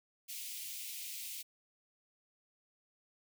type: high-pass noise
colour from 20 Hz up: white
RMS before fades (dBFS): -44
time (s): 0.28-1.43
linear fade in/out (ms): 20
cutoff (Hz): 2200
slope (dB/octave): 48
effects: none